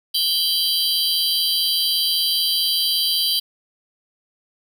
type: tone cluster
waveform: square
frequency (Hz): 3058 / 3223 / 3971 / 4628 / 4804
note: G7 / G7 / B7 / D8 / D8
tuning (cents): -44 / +47 / +9 / -26 / +38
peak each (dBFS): -25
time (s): 0.14-3.4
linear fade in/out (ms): 10
effects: none